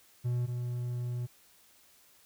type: tone pair in turn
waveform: triangle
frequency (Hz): 122.2 / 122.2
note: B2 / B2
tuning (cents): -18 / -18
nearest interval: unison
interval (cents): 0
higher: neither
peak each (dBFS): -26 / -30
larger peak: first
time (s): 0.24-0.47 / 0.47-1.27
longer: second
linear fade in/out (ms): 20
effects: white hiss -62 dBFS RMS until 2.25 s